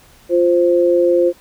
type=tone pair together; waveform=sine; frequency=349.2 / 523.2 Hz; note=F4 / C5; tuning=0 / 0 cents; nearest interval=perfect fifth; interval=700 cents; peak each=-13 dBFS; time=0.29-1.33 s; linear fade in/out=50 ms; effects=pink hiss -48 dBFS RMS until 1.4 s